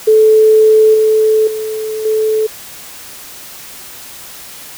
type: tone with level steps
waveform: sine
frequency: 435.2 Hz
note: A4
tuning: 19 cents flat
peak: -4 / -7 / -17 / -10 dBFS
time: 0.07-2.47 s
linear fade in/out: 10 ms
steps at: 0.94 / 1.47 / 2.05 s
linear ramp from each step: 5 ms
effects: white hiss -32 dBFS RMS until 4.77 s